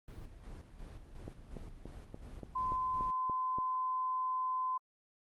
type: noise with tremolo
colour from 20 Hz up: brown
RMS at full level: -47 dBFS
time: 0.08-3.11 s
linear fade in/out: 2 ms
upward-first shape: square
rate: 2.8 Hz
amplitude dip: 50%
type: click train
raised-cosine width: 2 ms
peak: -30 dBFS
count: 9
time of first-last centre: 1.28-3.585 s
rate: 3.47 Hz
type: tone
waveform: sine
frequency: 1025 Hz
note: C6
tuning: 36 cents flat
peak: -32 dBFS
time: 2.55-4.78 s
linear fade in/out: 10 ms
effects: Opus 24 kbps